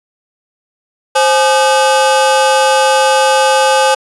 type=ring-modulated tone; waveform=35% pulse; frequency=687 Hz; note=F5; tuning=29 cents flat; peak=-3 dBFS; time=1.15-3.95 s; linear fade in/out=10 ms; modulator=159 Hz; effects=resampled to 24000 Hz